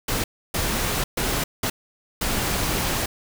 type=noise bursts at uneven times; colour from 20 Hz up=pink; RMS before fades=-24 dBFS; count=5; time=0.08-0.24 / 0.54-1.04 / 1.17-1.44 / 1.63-1.7 / 2.21-3.06 s; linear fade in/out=5 ms; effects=none